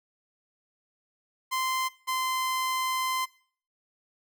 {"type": "tone pair in turn", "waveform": "sawtooth", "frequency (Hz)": [1039, 1035.1], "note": ["C6", "C6"], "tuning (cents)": [-12, -19], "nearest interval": "unison", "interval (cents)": 7, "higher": "first", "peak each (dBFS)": -23, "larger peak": "neither", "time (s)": [[1.51, 1.89], [2.07, 3.26]], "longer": "second", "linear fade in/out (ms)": 20, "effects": ["noise-tail reverb RT60 0.5 s tail -21 dB re dry"]}